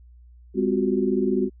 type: tone cluster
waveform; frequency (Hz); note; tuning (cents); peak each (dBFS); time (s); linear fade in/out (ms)
sine; 202 / 257.4 / 358 / 378.2; G#3 / C4 / F4 / F#4; -48 / -28 / +43 / +38; -25; 0.54-1.5; 50
effects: added 60 Hz sine -46 dBFS peak until 1.6 s